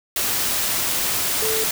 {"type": "tone in noise", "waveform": "sine", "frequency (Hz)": 440, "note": "A4", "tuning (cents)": 0, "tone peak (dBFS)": -24, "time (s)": [1.42, 1.64], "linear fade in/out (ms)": 2, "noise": "white", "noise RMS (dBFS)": -22, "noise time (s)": [0.16, 1.71], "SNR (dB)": -5, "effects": []}